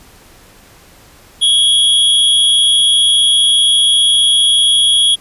square tone with amplitude modulation, 3322 Hz, G#7, in tune, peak -6 dBFS, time 1.41-5.16 s, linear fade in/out 20 ms, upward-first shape sine, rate 235 Hz, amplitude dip 55%, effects pink hiss -43 dBFS RMS until 5.2 s + resampled to 32000 Hz

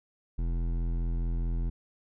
sine tone with hard clipping, 42.32 Hz, E1, 46 cents sharp, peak -29 dBFS, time 0.38-1.7 s, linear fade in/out 10 ms, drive 13 dB, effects none

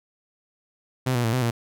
sawtooth tone with pitch steps, 128.6 / 120.9 / 113.1 / 127.7 / 117.5 Hz, C3 / B2 / A2 / C3 / A#2, -30 / -36 / +48 / -42 / +14 cents, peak -17 dBFS, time 1.06-1.51 s, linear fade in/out 10 ms, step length 90 ms, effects none

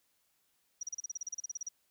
sine tone bursts, 5780 Hz, F#8, 41 cents flat, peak -35 dBFS, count 16, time 0.81-1.687 s, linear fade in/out 5 ms, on 22 ms, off 35 ms, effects white hiss -75 dBFS RMS until 1.9 s

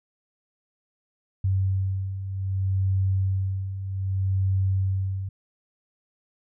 sine beating tone pair, 95.2 / 95.84 Hz, F#2 / G2, +50 / -39 cents, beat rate 0.64 Hz, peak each -29 / -23 dBFS, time 1.44-5.29 s, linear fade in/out 5 ms, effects none

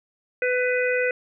harmonic tone, 498.7 Hz, B4, 17 cents sharp, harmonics 1 / 3 / 4 / 5, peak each -22 / -27 / -28 / -29 dBFS, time 0.42-1.11 s, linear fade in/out 2 ms, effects none

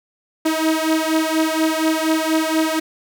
sawtooth beating tone pair, 316.1 / 320.3 Hz, D#4 / E4, +27 / -50 cents, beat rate 4.2 Hz, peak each -15 / -16 dBFS, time 0.45-2.8 s, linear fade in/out 10 ms, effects none

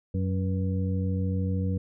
harmonic tone with a mistuned harmonic, 93.2 Hz, F#2, 13 cents sharp, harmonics 1 / 2 / 3 / 5, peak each -26 / -30 / -37 / -38 dBFS, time 0.14-1.78 s, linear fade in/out 5 ms, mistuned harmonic 5, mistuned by +58 cents, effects none

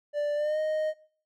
triangle tone with pitch glide, 587.3 to 620.4 Hz, D5 to D#5, 0 to -5 cents, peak -23 dBFS, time 0.13-0.94 s, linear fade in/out 50 ms, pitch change +95 cents, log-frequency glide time 0.35-0.59 s, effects noise-tail reverb RT60 0.5 s tail -21 dB re dry + MP3 64 kbps

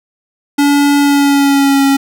square tone with pitch glide, 285.8 to 275.1 Hz, D4 to C#4, -47 to -13 cents, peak -8 dBFS, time 0.58-1.97 s, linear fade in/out 10 ms, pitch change -66 cents, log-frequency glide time 0.99-1.84 s, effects none

